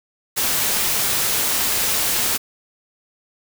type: noise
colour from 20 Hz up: white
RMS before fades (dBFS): -20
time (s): 0.36-2.38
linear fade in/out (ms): 20
effects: none